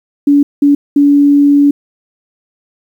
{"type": "tone bursts at uneven times", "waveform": "sine", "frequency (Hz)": 286, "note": "D4", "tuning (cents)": -46, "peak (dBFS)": -4, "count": 3, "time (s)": [[0.27, 0.43], [0.62, 0.75], [0.96, 1.71]], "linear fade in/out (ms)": 5, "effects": ["7-bit"]}